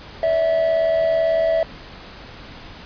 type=tone pair together; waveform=triangle; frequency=575 / 653 Hz; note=D5 / E5; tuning=-37 / -17 cents; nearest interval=major second; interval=220 cents; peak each=-23 / -14 dBFS; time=0.23-1.63 s; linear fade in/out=2 ms; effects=pink hiss -39 dBFS RMS until 2.85 s + resampled to 11025 Hz